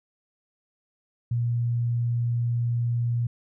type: tone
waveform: sine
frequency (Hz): 118.9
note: A#2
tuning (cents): +35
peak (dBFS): -22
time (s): 1.31-3.27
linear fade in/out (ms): 5
effects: none